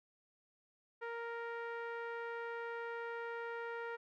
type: tone with low-pass filter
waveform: sawtooth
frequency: 466.2 Hz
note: A#4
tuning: in tune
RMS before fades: -43 dBFS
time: 1.01-3.97 s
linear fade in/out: 20 ms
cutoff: 1700 Hz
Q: 2.1
effects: none